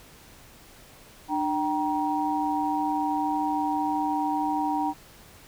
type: tone cluster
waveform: sine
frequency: 299.7 / 775 / 946 Hz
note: D4 / G5 / A#5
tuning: +35 / -20 / +25 cents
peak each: -28 dBFS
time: 1.28-4.94 s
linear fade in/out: 50 ms
effects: pink hiss -51 dBFS RMS until 5.47 s